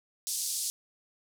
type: band-pass noise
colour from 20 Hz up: white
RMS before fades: -33 dBFS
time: 0.27-0.7 s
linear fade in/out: 0 ms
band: 4400 to 11000 Hz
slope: 24 dB/octave
effects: none